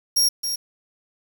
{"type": "tone with echo", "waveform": "sawtooth", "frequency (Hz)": 5588, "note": "F8", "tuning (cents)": 0, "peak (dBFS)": -13, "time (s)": [0.16, 0.29], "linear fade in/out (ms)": 10, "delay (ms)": 270, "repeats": 1, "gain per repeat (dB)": -8, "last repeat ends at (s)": 0.56, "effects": ["7-bit"]}